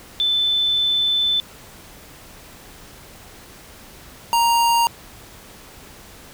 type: tone pair in turn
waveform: sine / square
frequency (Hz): 3520 / 934.2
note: A7 / A#5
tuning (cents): 0 / +3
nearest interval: octave + major seventh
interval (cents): 2297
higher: first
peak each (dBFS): -16 / -15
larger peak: second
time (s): 0.2-1.4 / 4.33-4.87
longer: first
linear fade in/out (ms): 0
effects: pink hiss -43 dBFS RMS until 6.33 s